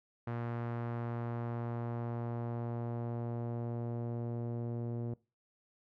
sawtooth tone with low-pass filter sweep, 118.1 Hz, A#2, 23 cents sharp, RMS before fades -38 dBFS, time 0.27-5.14 s, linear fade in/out 5 ms, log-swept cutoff 1500 to 460 Hz, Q 1.1, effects noise-tail reverb RT60 0.3 s tail -22 dB re dry

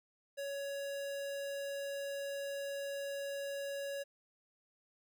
square tone, 559 Hz, C#5, 14 cents sharp, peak -39 dBFS, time 0.37-4.04 s, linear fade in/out 20 ms, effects 13-bit

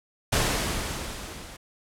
pink noise with level ramp, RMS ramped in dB -22 to -43 dBFS, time 0.32-1.57 s, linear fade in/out 10 ms, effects low-pass 11000 Hz 12 dB/octave

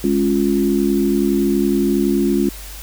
sine chord, Db major, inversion second, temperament equal, 207.7 / 277.2 / 349.2 Hz, Ab3 / Db4 / F4, 0 / 0 / 0 cents, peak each -18 dBFS, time 0.04-2.49 s, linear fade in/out 2 ms, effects added 50 Hz sine -33 dBFS peak until 2.82 s + white hiss -36 dBFS RMS until 2.82 s

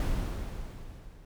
brown noise with level ramp, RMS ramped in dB -27 to -51 dBFS, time 0-1.25 s, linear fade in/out 2 ms, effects none

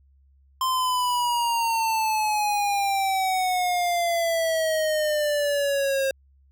square exponential sweep, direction down, 1045 to 535 Hz, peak -22 dBFS, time 0.61-6.11 s, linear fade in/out 2 ms, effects added 68 Hz sine -55 dBFS peak until 6.51 s

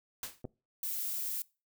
white noise with exponential decay, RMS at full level -36 dBFS, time 0.23-0.42 s, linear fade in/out 1 ms, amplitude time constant 40 ms
clicks, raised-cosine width 2 ms, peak -30 / -26 dBFS, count 2, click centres 0.444 / 0.452 s
violet noise, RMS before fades -36 dBFS, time 0.83-1.42 s, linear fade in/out 2 ms
effects noise-tail reverb RT60 0.3 s tail -23 dB re dry

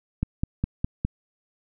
click train, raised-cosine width 5 ms, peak -11 dBFS, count 5, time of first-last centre 0.23-1.05 s, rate 4.88 Hz, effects none

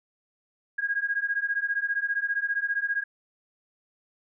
sine beating tone pair, 1628 / 1643 Hz, G#6 / G#6, -35 / -19 cents, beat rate 15 Hz, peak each -28 dBFS, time 0.78-3.04 s, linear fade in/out 10 ms, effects none

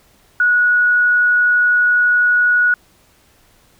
sine tone, 1461 Hz, F#6, 22 cents flat, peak -10 dBFS, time 0.4-2.74 s, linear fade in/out 2 ms, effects pink hiss -53 dBFS RMS until 3.79 s

